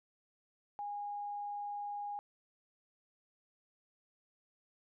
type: tone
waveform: sine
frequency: 820 Hz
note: G#5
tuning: 22 cents flat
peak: -38 dBFS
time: 0.79-2.19 s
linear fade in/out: 0 ms
effects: none

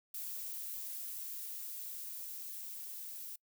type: noise with level ramp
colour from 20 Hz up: violet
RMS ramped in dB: -42 to -46 dBFS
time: 0.14-3.36 s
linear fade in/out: 5 ms
effects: noise-tail reverb RT60 0.1 s tail -26 dB re dry

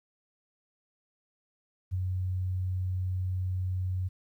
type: tone with ADSR envelope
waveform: sine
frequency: 92.3 Hz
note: F#2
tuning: 4 cents flat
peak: -26 dBFS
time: 1.91-4.09 s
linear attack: 29 ms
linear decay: 23 ms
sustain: -2 dB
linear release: 18 ms
effects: 11-bit

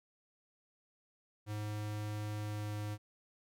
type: tone with pitch glide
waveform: square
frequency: 105.5 to 104.89 Hz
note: G#2 to G#2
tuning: +28 to +18 cents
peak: -38 dBFS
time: 1.46-2.98 s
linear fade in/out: 50 ms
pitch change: -10 cents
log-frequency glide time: 2.35-2.76 s
effects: none

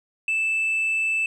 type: tone with tanh clipping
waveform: sine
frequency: 2637 Hz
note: E7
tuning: in tune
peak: -21 dBFS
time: 0.28-1.26 s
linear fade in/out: 2 ms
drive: 1 dB
effects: none

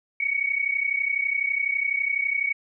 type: tone pair together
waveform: sine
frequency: 2226 / 2258 Hz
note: C#7 / C#7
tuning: +7 / +31 cents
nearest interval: unison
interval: 24 cents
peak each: -25 dBFS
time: 0.2-2.53 s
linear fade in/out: 5 ms
effects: none

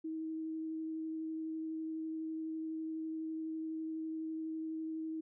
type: tone with vibrato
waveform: sine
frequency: 318.7 Hz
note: D#4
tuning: 42 cents sharp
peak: -37 dBFS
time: 0.04-5.21 s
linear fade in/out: 10 ms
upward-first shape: sine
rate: 12 Hz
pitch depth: 9 cents each way
effects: none

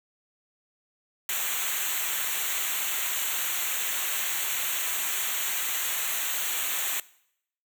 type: noise with comb filter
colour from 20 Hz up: white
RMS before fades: -29 dBFS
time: 1.29-7 s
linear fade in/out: 2 ms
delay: 0.2 ms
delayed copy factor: -1
effects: noise-tail reverb RT60 0.7 s tail -20 dB re dry

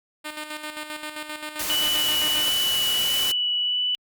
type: tone with tremolo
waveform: 5% pulse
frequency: 304.1 Hz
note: D#4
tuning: 40 cents flat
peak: -19 dBFS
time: 0.24-2.5 s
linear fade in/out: 20 ms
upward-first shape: square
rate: 7.6 Hz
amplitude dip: 55%
type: noise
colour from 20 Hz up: white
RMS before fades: -28 dBFS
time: 1.59-3.32 s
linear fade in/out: 5 ms
type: tone with vibrato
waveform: sine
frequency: 2960 Hz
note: F#7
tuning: in tune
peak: -21 dBFS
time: 1.7-3.95 s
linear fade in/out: 0 ms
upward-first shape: sine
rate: 1.5 Hz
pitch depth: 9 cents each way
effects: Opus 48 kbps

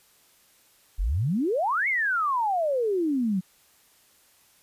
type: exponential two-way sweep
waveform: sine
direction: up then down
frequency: 39.13 to 2230 to 177.8 Hz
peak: -22 dBFS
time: 0.98-3.41 s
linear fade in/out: 20 ms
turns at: 1.88 s
effects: white hiss -60 dBFS RMS until 4.62 s + resampled to 32000 Hz

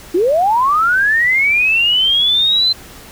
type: linear sweep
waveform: sine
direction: up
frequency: 320.8 to 4106 Hz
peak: -10 dBFS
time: 0.14-2.73 s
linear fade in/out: 10 ms
effects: pink hiss -37 dBFS RMS until 3.11 s

